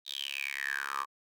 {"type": "tone with high-pass filter sweep", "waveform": "10% pulse", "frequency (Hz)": 69.3, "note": "C#2", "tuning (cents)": 0, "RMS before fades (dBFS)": -36, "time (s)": [0.05, 1.06], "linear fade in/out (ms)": 50, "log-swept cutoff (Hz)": [3800, 1100], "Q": 9.8, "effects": []}